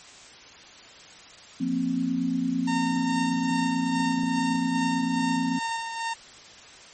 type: chord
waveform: sine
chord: F suspended fourth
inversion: none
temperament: just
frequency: 174.61 / 232.8 / 261.9 Hz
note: F3 / Bb3 / C4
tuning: 0 / -2 / +2 cents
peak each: -31 / -29 / -25 dBFS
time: 1.6-5.59 s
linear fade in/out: 10 ms
type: tone with tremolo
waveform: sawtooth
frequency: 915 Hz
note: A#5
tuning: 32 cents flat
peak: -23 dBFS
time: 2.67-6.14 s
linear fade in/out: 10 ms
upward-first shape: sine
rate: 2.4 Hz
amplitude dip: 45%
type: clicks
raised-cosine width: 2 ms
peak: -32 dBFS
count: 4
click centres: 4 / 4.192 / 4.235 / 4.552 s
effects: white hiss -47 dBFS RMS until 6.93 s + MP3 32 kbps